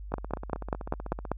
two click trains, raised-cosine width 1 ms, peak -23 / -13 dBFS, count 19 / 7, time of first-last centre 0.12-1.252 / 0.14-1.316 s, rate 15.9 / 5.1 Hz, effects added 50 Hz sine -38 dBFS peak until 1.37 s

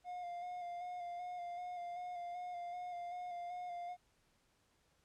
triangle tone with vibrato, 709 Hz, F5, 26 cents sharp, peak -40 dBFS, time 0.04-3.97 s, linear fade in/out 50 ms, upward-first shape square, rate 2.6 Hz, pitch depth 22 cents each way, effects pink hiss -75 dBFS RMS until 5.04 s + low-pass 10000 Hz 12 dB/octave

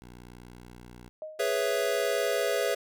10% pulse tone, 60.5 Hz, B1, 35 cents flat, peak -38 dBFS, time 0.02-1.09 s, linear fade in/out 0 ms
sine tone with exponential decay, 622.3 Hz, D#5, in tune, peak -33 dBFS, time 1.22-1.65 s, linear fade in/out 1 ms, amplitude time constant 92 ms
square chord, C# minor seventh, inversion second, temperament equal, 415.3 / 493.9 / 554.4 / 659.3 Hz, G#4 / B4 / C#5 / E5, 0 / 0 / 0 / 0 cents, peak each -32 dBFS, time 1.39-2.75 s, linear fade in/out 10 ms
effects none

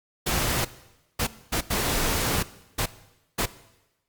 pink noise bursts at uneven times, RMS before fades -25 dBFS, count 6, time 0.26-0.65 / 1.19-1.27 / 1.52-1.61 / 1.7-2.43 / 2.78-2.86 / 3.38-3.46 s, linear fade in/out 10 ms, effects noise-tail reverb RT60 1.0 s tail -17 dB re dry + Opus 48 kbps

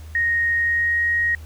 sine tone with pitch glide, 1864.7 to 1879.8 Hz, A#6 to A#6, 0 to +14 cents, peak -17 dBFS, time 0.15-1.35 s, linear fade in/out 2 ms, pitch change +14 cents, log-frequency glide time 0.56-1.03 s, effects added 78 Hz sine -35 dBFS peak until 1.45 s + pink hiss -50 dBFS RMS until 1.45 s

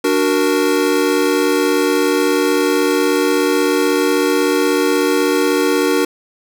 square chord, D augmented, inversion none, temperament equal, 293.7 / 370 / 466.2 Hz, D4 / F#4 / A#4, 0 / 0 / 0 cents, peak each -18 dBFS, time 0.04-6.05 s, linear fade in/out 5 ms, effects none

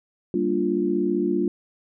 sine chord, G minor seventh, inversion none, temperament equal, 196 / 233.1 / 293.7 / 349.2 Hz, G3 / Bb3 / D4 / F4, 0 / 0 / 0 / 0 cents, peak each -27 / -28 / -26 / -23 dBFS, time 0.34-1.48 s, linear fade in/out 2 ms, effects none

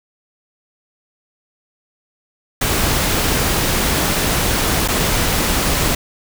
pink noise with dropouts, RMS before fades -17 dBFS, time 2.61-5.95 s, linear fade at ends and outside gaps 5 ms, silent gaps 4.878-4.884 s, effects none

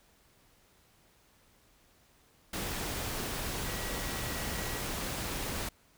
sine tone in noise, 1926 Hz, B6, 44 cents flat, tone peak -46 dBFS, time 3.65-4.82 s, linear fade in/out 5 ms, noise pink, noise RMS -36 dBFS, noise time 2.53-5.69 s, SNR -13 dB, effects pink hiss -65 dBFS RMS until 5.97 s

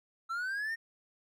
triangle linear sweep, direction up, 1318.5 to 1856 Hz, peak -31 dBFS, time 0.29-0.76 s, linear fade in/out 20 ms, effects none

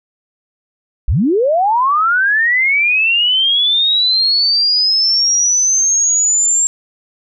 sine linear sweep, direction up, 35.65 to 7459 Hz, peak -10 dBFS, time 1.08-6.67 s, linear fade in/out 0 ms, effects none

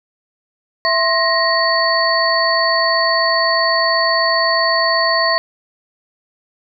sine tone cluster, 662 / 1060 / 1879 / 4476 Hz, E5 / C6 / A#6 / C#8, +7 / +22 / +13 / +16 cents, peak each -18 dBFS, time 0.85-5.38 s, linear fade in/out 0 ms, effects none

